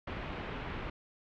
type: low-pass noise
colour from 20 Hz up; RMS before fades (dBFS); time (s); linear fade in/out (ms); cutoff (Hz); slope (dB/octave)
pink; -40; 0.07-0.9; 5; 2900; 24
effects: none